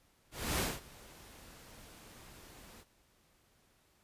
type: noise with ADSR envelope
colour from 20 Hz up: pink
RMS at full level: -32 dBFS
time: 0.31-2.85 s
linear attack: 280 ms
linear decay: 210 ms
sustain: -23 dB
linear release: 49 ms
effects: pink hiss -70 dBFS RMS until 4.03 s + resampled to 32000 Hz